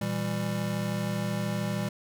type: chord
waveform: square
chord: E diminished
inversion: second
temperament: just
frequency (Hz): 118.67 / 164.81 / 197.78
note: Bb2 / E3 / G3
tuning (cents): +31 / 0 / +16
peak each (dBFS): -34 / -35 / -32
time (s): 0.01-1.89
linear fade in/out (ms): 5
effects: none